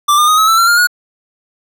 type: tone with pitch steps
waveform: square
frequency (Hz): 1174.7 / 1210.5 / 1247.4 / 1285.5 / 1324.7 / 1365.1 / 1406.7 / 1449.6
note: D6 / D#6 / D#6 / E6 / E6 / F6 / F6 / F#6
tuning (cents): 0 / -48 / +4 / -44 / +8 / -40 / +12 / -36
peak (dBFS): -8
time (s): 0.08-0.872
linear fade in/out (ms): 10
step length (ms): 99
effects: none